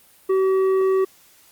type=tone with tanh clipping; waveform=sine; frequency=381 Hz; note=G4; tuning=49 cents flat; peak=-17 dBFS; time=0.29-1.05 s; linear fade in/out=10 ms; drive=8 dB; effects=white hiss -53 dBFS RMS until 1.51 s + Opus 32 kbps